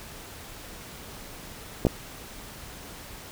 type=clicks; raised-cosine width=2 ms; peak=-7 dBFS; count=2; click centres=1.851 / 1.868 s; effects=pink hiss -43 dBFS RMS until 3.31 s